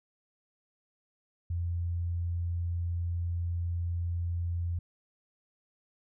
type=tone; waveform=sine; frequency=86.1 Hz; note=F2; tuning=24 cents flat; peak=-29 dBFS; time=1.5-4.79 s; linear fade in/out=5 ms; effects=none